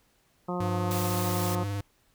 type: harmonic tone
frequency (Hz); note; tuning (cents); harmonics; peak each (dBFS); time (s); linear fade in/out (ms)
178.3; F3; +36; 1 / 2 / 3 / 4 / 5 / 6 / 7; -32 / -35 / -37 / -38 / -39 / -40 / -40; 0.48-1.64; 10
type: tone with vibrato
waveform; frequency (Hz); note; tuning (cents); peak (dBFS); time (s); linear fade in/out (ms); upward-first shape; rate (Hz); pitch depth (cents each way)
square; 100.5; G2; +44; -30; 0.6-1.81; 5; sine; 20; 30
type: noise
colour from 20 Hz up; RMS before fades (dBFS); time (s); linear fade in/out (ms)
white; -36; 0.91-1.55; 0
effects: pink hiss -67 dBFS RMS until 2.14 s